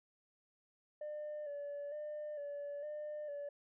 sine tone with vibrato, 587.3 Hz, D5, in tune, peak -39 dBFS, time 1.01-3.49 s, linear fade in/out 5 ms, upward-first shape square, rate 1.1 Hz, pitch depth 37 cents each way, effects tanh soft clip ceiling -39 dBFS

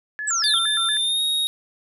sine tone with vibrato, 1524 Hz, G6, 49 cents flat, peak -26 dBFS, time 0.19-0.97 s, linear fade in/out 0 ms, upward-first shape square, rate 4.3 Hz, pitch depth 200 cents each way
sine exponential sweep, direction down, 8130 to 3116 Hz, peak -20 dBFS, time 0.27-0.59 s, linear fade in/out 10 ms
square tone with pitch glide, 3589 to 3750 Hz, A7 to A#7, +34 to +10 cents, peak -20 dBFS, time 0.44-1.47 s, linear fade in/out 0 ms, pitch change +76 cents, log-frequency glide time 1.02-1.21 s
effects none

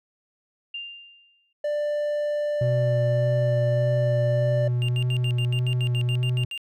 sine tone with exponential decay, 2794 Hz, F7, in tune, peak -29 dBFS, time 0.74-1.53 s, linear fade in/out 5 ms, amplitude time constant 170 ms
triangle tone, 591 Hz, D5, 11 cents sharp, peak -21 dBFS, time 1.64-4.68 s, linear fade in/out 5 ms
triangle tone with vibrato, 123.4 Hz, B2, 1 cent flat, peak -19 dBFS, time 2.61-6.45 s, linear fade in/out 5 ms, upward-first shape sine, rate 1.7 Hz, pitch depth 20 cents each way
triangle tone bursts, 2795 Hz, F7, 1 cent sharp, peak -28 dBFS, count 13, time 4.82-6.577 s, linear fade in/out 0 ms, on 65 ms, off 76 ms
effects none

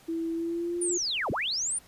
sine tone with pitch glide, 329.6 to 351.2 Hz, E4 to F4, 0 to +10 cents, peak -28 dBFS, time 0.08-0.98 s, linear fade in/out 10 ms, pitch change +110 cents, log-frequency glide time 0.32-0.85 s
sine linear two-way sweep, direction down then up, 9600 to 58.27 to 9600 Hz, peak -27 dBFS, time 0.81-1.79 s, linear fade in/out 10 ms, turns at 1.31 s
effects pink hiss -56 dBFS RMS until 1.87 s + resampled to 32000 Hz

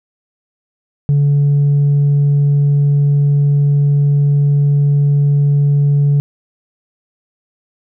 triangle tone with tanh clipping, 143.3 Hz, D3, 42 cents flat, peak -9 dBFS, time 1.09-6.2 s, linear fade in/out 0 ms, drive 6 dB, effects none

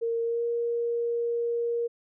sine tone with pitch glide, 461.9 to 470.2 Hz, A#4 to A#4, -16 to +15 cents, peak -25 dBFS, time 0.01-1.88 s, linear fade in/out 20 ms, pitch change +31 cents, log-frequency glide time 0.22-0.43 s, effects none

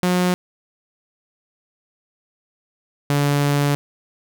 sawtooth tone pair in turn, 180 / 143.57 Hz, F#3 / D3, -47 / -39 cents, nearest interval major third, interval 392 cents, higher first, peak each -12 dBFS, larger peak neither, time 0.03-0.34 / 3.1-3.75 s, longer second, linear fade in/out 0 ms, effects none

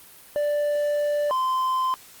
triangle tone pair in turn, 587.3 / 1034.7 Hz, D5 / C6, 0 / -20 cents, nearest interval minor seventh, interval 980 cents, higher second, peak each -19 dBFS, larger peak neither, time 0.36-1.31 / 1.31-1.94 s, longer first, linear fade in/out 0 ms, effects white hiss -48 dBFS RMS until 2.2 s + Opus 32 kbps

